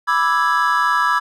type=chord; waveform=triangle; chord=E dominant seventh; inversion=second; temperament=equal; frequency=987.8 / 1174.7 / 1318.5 / 1661.2 Hz; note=B5 / D6 / E6 / G#6; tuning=0 / 0 / 0 / 0 cents; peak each=-18 dBFS; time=0.07-1.2 s; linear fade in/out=20 ms; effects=none